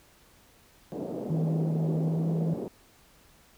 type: band-pass noise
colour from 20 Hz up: pink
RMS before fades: -35 dBFS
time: 0.92-2.68 s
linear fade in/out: 0 ms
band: 180 to 580 Hz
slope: 24 dB/octave
type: tone with pitch glide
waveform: sine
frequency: 160 to 163.74 Hz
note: D#3 to E3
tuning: +49 to -11 cents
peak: -25 dBFS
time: 1.3-2.54 s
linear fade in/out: 5 ms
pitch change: +40 cents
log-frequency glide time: 2.01-2.24 s
effects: pink hiss -59 dBFS RMS until 3.57 s